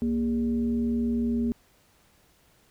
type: tone with frequency modulation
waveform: sine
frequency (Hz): 235.3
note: A#3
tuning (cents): +16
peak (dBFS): -23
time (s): 0.02-1.52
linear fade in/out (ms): 0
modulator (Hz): 171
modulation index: 0.48
effects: pink hiss -62 dBFS RMS until 2.7 s